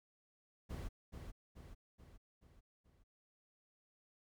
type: noise with echo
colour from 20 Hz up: brown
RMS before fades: -44 dBFS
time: 0.69-0.89 s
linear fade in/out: 20 ms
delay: 430 ms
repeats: 5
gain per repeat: -5 dB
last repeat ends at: 3.04 s
effects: none